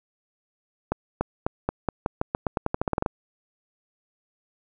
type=accelerating click train; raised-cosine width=1 ms; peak=-9 dBFS; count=18; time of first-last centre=0.92-3.062 s; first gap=290 ms; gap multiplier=0.88; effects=none